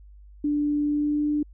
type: tone with pitch glide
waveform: sine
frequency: 293.7 to 296.8 Hz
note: D4 to D4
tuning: 0 to +18 cents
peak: -21 dBFS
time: 0.44-1.43 s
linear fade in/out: 5 ms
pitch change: +18 cents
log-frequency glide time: 0.85-1.27 s
effects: added 50 Hz sine -45 dBFS peak until 1.53 s